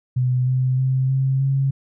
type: tone with pitch steps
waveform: sine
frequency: 126.3 / 128.66 / 131.06 / 133.5 / 135.99 Hz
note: B2 / C3 / C3 / C3 / C#3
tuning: +39 / -29 / +3 / +35 / -33 cents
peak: -16 dBFS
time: 0.16-1.71 s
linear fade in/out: 10 ms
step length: 310 ms
effects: none